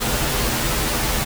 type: noise with comb filter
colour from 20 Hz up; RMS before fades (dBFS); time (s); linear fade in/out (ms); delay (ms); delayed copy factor
pink; -21; 0-1.25; 20; 11; -0.95
effects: none